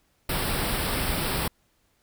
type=band-stop noise; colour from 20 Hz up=pink; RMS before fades=-27 dBFS; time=0.29-1.48 s; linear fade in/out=5 ms; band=5400 to 8000 Hz; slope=96 dB/octave; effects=pink hiss -68 dBFS RMS until 2.02 s